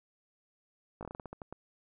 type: slowing click train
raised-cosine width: 1 ms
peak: -28 dBFS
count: 11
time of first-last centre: 1.01-1.526 s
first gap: 18 ms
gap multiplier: 1.22
effects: none